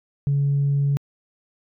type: tone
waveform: sine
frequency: 141.1 Hz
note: C#3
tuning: 31 cents sharp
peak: -16 dBFS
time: 0.27-0.97 s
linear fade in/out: 0 ms
effects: tanh soft clip ceiling -14 dBFS